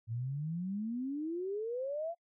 sine exponential sweep, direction up, 110 to 698.5 Hz, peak -34 dBFS, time 0.07-2.15 s, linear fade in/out 50 ms, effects noise-tail reverb RT60 0.1 s tail -23 dB re dry

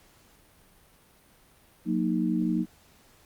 sine chord, D# minor, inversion first, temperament equal with one note detuned, 181.82 / 233.1 / 311.1 Hz, F#3 / A#3 / D#4, -30 / 0 / 0 cents, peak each -28 dBFS, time 1.85-2.66 s, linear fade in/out 50 ms, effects pink hiss -59 dBFS RMS until 3.25 s + Opus 48 kbps

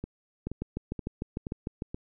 two click trains, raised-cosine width 3 ms, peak -22 / -19 dBFS, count 5 / 10, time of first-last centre 0.04-1.945 / 0.47-1.821 s, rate 2.1 / 6.66 Hz, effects none

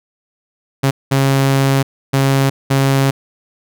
sawtooth tone bursts at uneven times, 136.2 Hz, C#3, 30 cents flat, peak -7 dBFS, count 4, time 0.83-0.91 / 1.11-1.83 / 2.13-2.5 / 2.7-3.11 s, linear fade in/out 10 ms, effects none

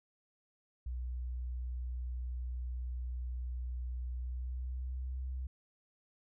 sine tone with pitch glide, 61.74 to 64.51 Hz, B1 to C2, 0 to -24 cents, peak -35 dBFS, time 0.86-5.47 s, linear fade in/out 5 ms, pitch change +76 cents, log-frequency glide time 4.13-5.17 s, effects tanh soft clip ceiling -32 dBFS

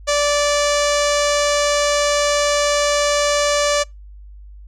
sawtooth tone with low-pass filter, 583 Hz, D5, 13 cents flat, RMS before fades -17 dBFS, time 0.07-3.84 s, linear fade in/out 20 ms, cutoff 6700 Hz, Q 2.4, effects noise-tail reverb RT60 0.2 s tail -26 dB re dry + added 50 Hz sine -36 dBFS peak until 4.67 s

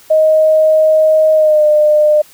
sine tone with pitch glide, 626 to 603.6 Hz, D#5 to D5, +10 to +47 cents, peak -6 dBFS, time 0.1-2.22 s, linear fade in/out 10 ms, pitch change -63 cents, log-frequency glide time 1.34-1.65 s, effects white hiss -43 dBFS RMS until 2.33 s

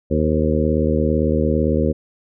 harmonic tone with a mistuned harmonic, 77.78 Hz, D#2, in tune, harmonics 1 / 2 / 3 / 4 / 5 / 6 / 7, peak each -21 / -23 / -21 / -24 / -24 / -24 / -24 dBFS, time 0.1-1.93 s, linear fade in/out 20 ms, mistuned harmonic 7, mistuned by -29 cents, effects none

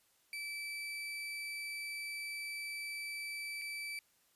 35% pulse tone with dropouts, 2316 Hz, D7, 25 cents flat, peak -38 dBFS, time 0.33-3.99 s, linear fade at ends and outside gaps 1 ms, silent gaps 3.615-3.618 s, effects white hiss -72 dBFS RMS until 4.35 s + resampled to 32000 Hz

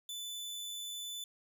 sawtooth tone, 3499 Hz, A7, 10 cents flat, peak -37 dBFS, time 0.09-1.24 s, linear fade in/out 2 ms, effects none

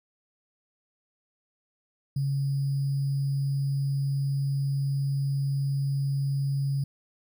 sine tone with sample-and-hold, 138.59 Hz, C#3, in tune, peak -24 dBFS, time 2.16-6.84 s, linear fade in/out 5 ms, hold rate 4900 Hz, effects none

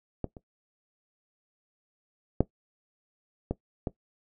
clicks, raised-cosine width 2 ms, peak -17 / -30 / -7 / -15 / -16 dBFS, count 5, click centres 0.243 / 0.368 / 2.406 / 3.51 / 3.872 s, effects noise-tail reverb RT60 0.1 s tail -17 dB re dry

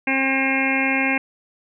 harmonic tone, 267.6 Hz, C4, 39 cents sharp, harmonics 1 / 2 / 3 / 4 / 6 / 7 / 8 / 9 / 10, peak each -23 / -30 / -28 / -33 / -27 / -32 / -23 / -25 / -28 dBFS, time 0.07-1.18 s, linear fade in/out 5 ms, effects none

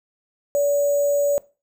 sine tone with sample-and-hold, 573 Hz, D5, 43 cents flat, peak -16 dBFS, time 0.55-1.38 s, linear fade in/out 0 ms, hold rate 7350 Hz, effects noise-tail reverb RT60 0.3 s tail -20 dB re dry

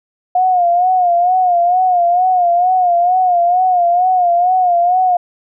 sine tone with vibrato, 717 Hz, F5, 45 cents sharp, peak -9 dBFS, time 0.35-5.17 s, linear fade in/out 5 ms, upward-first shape sine, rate 2.2 Hz, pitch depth 69 cents each way, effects none

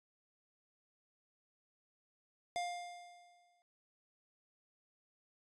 square tone with exponential decay, 704 Hz, F5, 14 cents sharp, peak -35 dBFS, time 2.56-3.62 s, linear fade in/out 0 ms, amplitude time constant 230 ms, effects resampled to 22050 Hz

